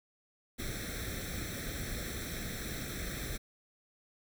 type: noise with comb filter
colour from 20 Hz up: pink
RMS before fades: -39 dBFS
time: 0.58-3.38 s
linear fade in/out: 20 ms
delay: 0.52 ms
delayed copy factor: +0.85
effects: none